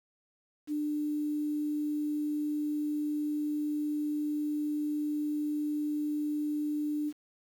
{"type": "tone with quantisation", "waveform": "sine", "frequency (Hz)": 298.2, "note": "D4", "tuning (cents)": 27, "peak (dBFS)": -29, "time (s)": [0.67, 7.13], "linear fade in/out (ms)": 50, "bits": 9, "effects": []}